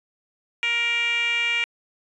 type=tone with band-pass filter; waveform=10% pulse; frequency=470 Hz; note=A#4; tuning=14 cents sharp; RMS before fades=-23 dBFS; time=0.63-1.64 s; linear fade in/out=0 ms; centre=2500 Hz; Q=6; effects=resampled to 22050 Hz